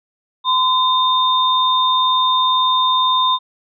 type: tone pair together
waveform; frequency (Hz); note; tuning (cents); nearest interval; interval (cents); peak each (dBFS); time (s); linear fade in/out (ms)
sine; 1022 / 3640; C6 / A#7; -41 / -42; octave + minor seventh; 2199; -14 / -17; 0.44-3.39; 50
effects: none